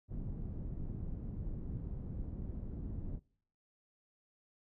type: low-pass noise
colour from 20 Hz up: pink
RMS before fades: -41 dBFS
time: 0.08-3.2 s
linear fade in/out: 50 ms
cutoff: 200 Hz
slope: 12 dB/octave
effects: noise-tail reverb RT60 0.6 s tail -25 dB re dry